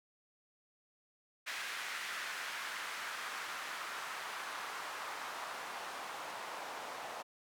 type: noise with band-pass filter sweep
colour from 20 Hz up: white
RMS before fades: -43 dBFS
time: 1.46-7.23 s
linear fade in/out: 20 ms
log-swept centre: 1800 to 790 Hz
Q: 1.5
effects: none